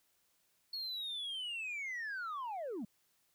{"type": "linear sweep", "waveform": "sine", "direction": "down", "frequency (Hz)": [4369, 185.8], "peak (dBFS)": -36, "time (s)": [0.73, 2.85], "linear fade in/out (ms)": 5, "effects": ["tanh soft clip ceiling -37 dBFS", "white hiss -75 dBFS RMS until 3.34 s"]}